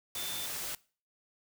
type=tone in noise; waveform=sine; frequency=3543 Hz; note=A7; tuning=11 cents sharp; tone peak=-40 dBFS; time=0.16-0.46 s; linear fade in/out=2 ms; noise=white; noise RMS=-38 dBFS; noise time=0.15-0.75 s; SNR=-5 dB; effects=noise-tail reverb RT60 0.4 s tail -22 dB re dry